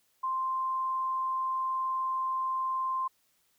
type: tone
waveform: sine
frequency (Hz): 1046.5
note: C6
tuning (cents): 0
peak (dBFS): -28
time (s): 0.23-3.08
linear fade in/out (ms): 10
effects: white hiss -71 dBFS RMS until 3.58 s